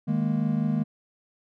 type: chord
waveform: triangle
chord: D# suspended fourth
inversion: none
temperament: equal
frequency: 155.56 / 207.7 / 233.1 Hz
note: D#3 / G#3 / A#3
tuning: 0 / 0 / 0 cents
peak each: -25 dBFS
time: 0.07-0.84 s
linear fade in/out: 20 ms
effects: none